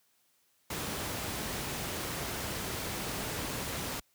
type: noise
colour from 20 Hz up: pink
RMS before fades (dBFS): -36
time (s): 0.7-4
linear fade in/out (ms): 5
effects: white hiss -71 dBFS RMS until 4.14 s + high-pass 60 Hz 12 dB/octave